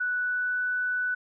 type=tone with pitch glide; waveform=sine; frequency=1480 to 1489.4 Hz; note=F#6 to F#6; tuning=0 to +11 cents; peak=-25 dBFS; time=0-1.15 s; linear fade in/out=10 ms; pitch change=+11 cents; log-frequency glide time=0.18-0.6 s; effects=none